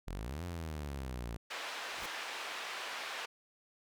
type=exponential two-way sweep; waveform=sawtooth; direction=up then down; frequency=39.48 to 89.5 to 55.8 Hz; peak=-35 dBFS; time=0.07-1.37 s; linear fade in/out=10 ms; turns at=0.44 s
type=band-pass noise; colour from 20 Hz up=white; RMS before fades=-42 dBFS; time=1.5-3.26 s; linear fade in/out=10 ms; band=570 to 2800 Hz; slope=12 dB/octave
type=noise with exponential growth; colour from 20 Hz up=pink; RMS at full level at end=-42 dBFS; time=1.87-2.06 s; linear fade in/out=2 ms; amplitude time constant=40 ms
effects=none